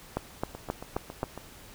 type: two click trains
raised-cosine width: 1 ms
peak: -24 / -14 dBFS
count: 7 / 5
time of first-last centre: 0.55-1.376 / 0.17-1.231 s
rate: 7.26 / 3.77 Hz
effects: pink hiss -50 dBFS RMS until 1.74 s